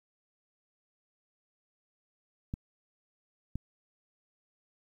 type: clicks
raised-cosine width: 5 ms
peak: -22 dBFS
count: 2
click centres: 2.539 / 3.556 s
effects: 10-bit